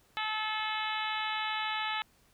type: harmonic tone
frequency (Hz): 432.8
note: A4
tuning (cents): -29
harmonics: 2 / 3 / 4 / 5 / 6 / 7 / 8 / 9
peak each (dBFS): -36 / -38 / -39 / -40 / -41 / -41 / -42 / -43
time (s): 0.17-2.02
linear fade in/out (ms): 0
effects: pink hiss -66 dBFS RMS until 2.33 s